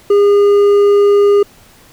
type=tone with hard clipping; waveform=triangle; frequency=406.4 Hz; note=G#4; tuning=38 cents flat; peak=-7 dBFS; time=0.1-1.43 s; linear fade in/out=5 ms; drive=7 dB; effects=pink hiss -44 dBFS RMS until 1.92 s